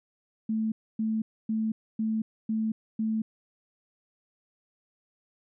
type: tone bursts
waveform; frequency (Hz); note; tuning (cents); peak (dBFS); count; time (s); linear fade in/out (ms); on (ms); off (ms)
sine; 220; A3; 0; -25; 6; 0.49-3.22; 5; 230; 270
effects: none